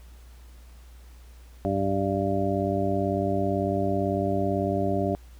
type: harmonic tone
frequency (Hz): 98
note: G2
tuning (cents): 0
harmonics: 1 / 2 / 3 / 4 / 6 / 7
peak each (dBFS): -30 / -30 / -30 / -30 / -30 / -30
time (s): 1.65-5.15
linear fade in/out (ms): 0
effects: added 60 Hz sine -45 dBFS peak until 5.39 s + pink hiss -58 dBFS RMS until 5.39 s